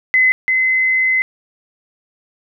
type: tone pair in turn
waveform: sine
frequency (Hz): 2033 / 2046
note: B6 / C7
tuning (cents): +50 / -39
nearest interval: unison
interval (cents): 11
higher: second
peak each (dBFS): -9 / -12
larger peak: first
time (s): 0.14-0.32 / 0.48-1.22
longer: second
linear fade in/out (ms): 0
effects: none